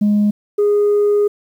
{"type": "tone pair in turn", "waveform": "sine", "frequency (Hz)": [207.7, 412.5], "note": ["G#3", "G#4"], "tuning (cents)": [0, -12], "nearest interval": "octave", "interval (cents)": 1188, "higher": "second", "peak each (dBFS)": -9, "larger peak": "neither", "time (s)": [[0.01, 0.31], [0.58, 1.28]], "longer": "second", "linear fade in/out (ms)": 10, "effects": ["tanh soft clip ceiling -9 dBFS", "8-bit"]}